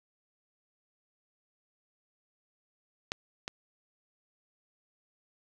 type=clicks; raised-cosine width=0.2 ms; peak=-14 / -18 dBFS; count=2; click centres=3.119 / 3.479 s; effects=none